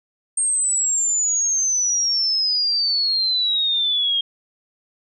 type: exponential sweep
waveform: sine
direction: down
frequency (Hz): 8640 to 3224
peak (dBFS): -17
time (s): 0.37-4.21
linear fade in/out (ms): 5
effects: none